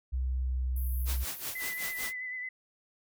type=tone with pitch glide; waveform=sine; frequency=64 to 63.48 Hz; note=C2 to B1; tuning=-38 to +48 cents; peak=-28 dBFS; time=0.12-1.25 s; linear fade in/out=20 ms; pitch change=-14 cents; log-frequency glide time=0.35-0.68 s
type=band-pass noise; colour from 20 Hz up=pink; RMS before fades=-45 dBFS; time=0.76-2.05 s; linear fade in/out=5 ms; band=11000 to 16000 Hz; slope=96 dB/octave
type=noise with tremolo; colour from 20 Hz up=white; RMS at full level=-36 dBFS; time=1.05-2.14 s; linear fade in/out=50 ms; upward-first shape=sine; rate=5.3 Hz; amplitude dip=85%
type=tone with vibrato; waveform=sine; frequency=2010 Hz; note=B6; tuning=30 cents sharp; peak=-35 dBFS; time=1.55-2.49 s; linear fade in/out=5 ms; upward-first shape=sine; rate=9.1 Hz; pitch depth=29 cents each way
effects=none